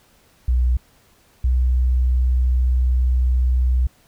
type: tone pair in turn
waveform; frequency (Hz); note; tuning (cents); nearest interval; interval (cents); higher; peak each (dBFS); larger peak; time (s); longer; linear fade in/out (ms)
sine; 61.6 / 62.68; B1 / B1; -4 / +26; unison; 30; second; -14; neither; 0.48-0.77 / 1.44-3.87; second; 5
effects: pink hiss -56 dBFS RMS until 4.07 s